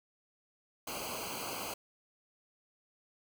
pink noise with comb filter, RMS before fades -40 dBFS, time 0.87-1.74 s, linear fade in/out 5 ms, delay 0.55 ms, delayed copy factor -1, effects none

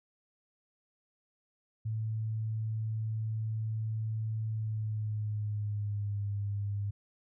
sine tone with pitch glide, 110 to 101.45 Hz, A2 to G#2, 0 to -40 cents, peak -31 dBFS, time 1.85-6.91 s, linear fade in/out 10 ms, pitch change -140 cents, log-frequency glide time 4.49-6.25 s, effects none

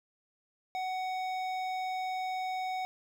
triangle tone with hard clipping, 746 Hz, F#5, 14 cents sharp, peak -34 dBFS, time 0.75-2.85 s, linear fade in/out 0 ms, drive 16 dB, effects none

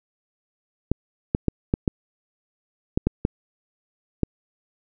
clicks, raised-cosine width 3 ms, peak -6 dBFS, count 9, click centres 0.916 / 1.349 / 1.483 / 1.739 / 1.878 / 2.975 / 3.07 / 3.251 / 4.233 s, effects none

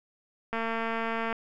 click train, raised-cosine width 0.5 ms, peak -17 dBFS, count 182, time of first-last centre 0.53-1.327 s, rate 227 Hz, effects none

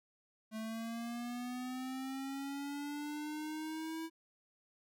square linear sweep, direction up, 217.6 to 326.7 Hz, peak -40 dBFS, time 0.51-4.1 s, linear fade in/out 50 ms, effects none

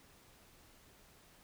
silence, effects pink hiss -63 dBFS RMS until 1.43 s

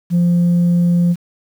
sine tone, 173.9 Hz, F3, 7 cents flat, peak -8 dBFS, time 0.1-1.16 s, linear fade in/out 50 ms, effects tanh soft clip ceiling -9 dBFS + 7-bit

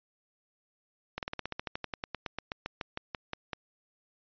slowing click train, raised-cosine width 0.3 ms, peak -18 dBFS, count 23, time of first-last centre 1.18-3.532 s, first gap 48 ms, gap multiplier 1.07, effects resampled to 11025 Hz

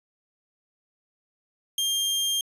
sawtooth tone, 3199 Hz, G7, 34 cents sharp, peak -20 dBFS, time 1.78-2.41 s, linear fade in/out 2 ms, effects resampled to 32000 Hz

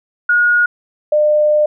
sine tone pair in turn, 1442 / 601.8 Hz, F#6 / D5, -45 / +42 cents, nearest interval octave + minor third, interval 1513 cents, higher first, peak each -9 dBFS, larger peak neither, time 0.29-0.66 / 1.12-1.66 s, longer second, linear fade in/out 5 ms, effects none

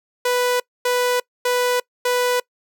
sawtooth tone bursts, 493.9 Hz, B4, in tune, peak -13 dBFS, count 4, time 0.25-2.4 s, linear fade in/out 5 ms, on 350 ms, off 250 ms, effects noise-tail reverb RT60 0.1 s tail -24 dB re dry

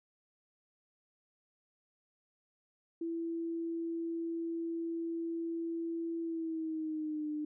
sine tone with pitch glide, 332.7 to 301.6 Hz, E4 to D4, +16 to +46 cents, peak -34 dBFS, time 3.01-7.45 s, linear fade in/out 5 ms, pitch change -170 cents, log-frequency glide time 6.21-7.29 s, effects none

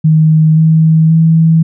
sine tone with pitch steps, 157.1 / 159.66 / 162.26 Hz, D#3 / D#3 / E3, +17 / +45 / -27 cents, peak -4 dBFS, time 0.04-1.63 s, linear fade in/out 10 ms, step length 530 ms, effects none

